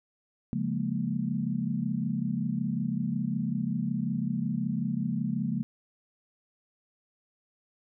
sine chord, Bb minor seventh, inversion first, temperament equal, 138.59 / 174.61 / 207.7 / 233.1 Hz, Db3 / F3 / Ab3 / Bb3, 0 / 0 / 0 / 0 cents, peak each -34 / -33 / -32 / -32 dBFS, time 0.53-5.63 s, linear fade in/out 0 ms, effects none

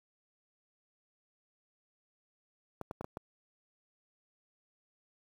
clicks, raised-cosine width 1 ms, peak -25 dBFS, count 5, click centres 2.813 / 2.911 / 3.01 / 3.044 / 3.171 s, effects high-pass 60 Hz 12 dB/octave + 9-bit

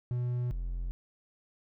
triangle tone pair in turn, 122.7 / 43.31 Hz, B2 / F1, -11 / -14 cents, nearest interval octave + tritone, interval 1803 cents, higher first, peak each -27 / -30 dBFS, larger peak first, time 0.11-0.51 / 0.51-0.91 s, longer neither, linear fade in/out 0 ms, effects none

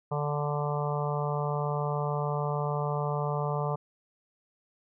harmonic tone, 146.83 Hz, D3, in tune, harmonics 1 / 3 / 4 / 5 / 6 / 7 / 8, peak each -30 / -35 / -36 / -37 / -38 / -38 / -39 dBFS, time 0.11-3.76 s, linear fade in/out 10 ms, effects none

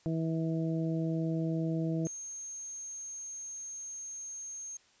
harmonic tone, 162.3 Hz, E3, 27 cents flat, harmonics 1 / 2 / 3 / 4, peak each -31 / -34 / -42 / -42 dBFS, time 0.06-2.07 s, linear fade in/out 0 ms
sine tone, 6420 Hz, G8, 40 cents sharp, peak -39 dBFS, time 2.05-4.77 s, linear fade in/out 2 ms
effects white hiss -65 dBFS RMS until 5 s + resampled to 16000 Hz

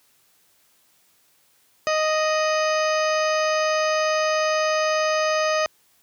harmonic tone with a mistuned harmonic, 622.3 Hz, D#5, in tune, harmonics 1 / 2 / 3 / 4 / 5 / 6 / 7 / 8 / 10, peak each -21 / -25 / -29 / -31 / -36 / -41 / -40 / -33 / -35 dBFS, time 1.87-5.66 s, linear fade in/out 0 ms, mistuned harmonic 5, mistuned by -64 cents, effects white hiss -61 dBFS RMS until 6.02 s + high-pass 60 Hz 12 dB/octave

